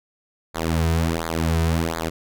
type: tone with flanger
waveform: sawtooth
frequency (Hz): 82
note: E2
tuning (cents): -9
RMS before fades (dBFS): -22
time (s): 0.54-2.1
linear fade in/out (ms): 20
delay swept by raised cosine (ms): 0.35 to 3.65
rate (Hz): 1.4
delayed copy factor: -0.95
effects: none